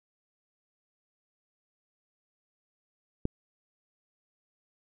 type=click; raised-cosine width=3 ms; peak=-15 dBFS; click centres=3.254 s; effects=none